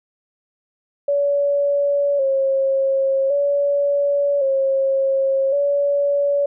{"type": "tone with vibrato", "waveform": "sine", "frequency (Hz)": 554.4, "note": "C#5", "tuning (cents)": 0, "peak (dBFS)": -15, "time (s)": [1.08, 6.46], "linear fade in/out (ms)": 5, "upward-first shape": "square", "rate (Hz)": 0.45, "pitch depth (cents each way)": 45, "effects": []}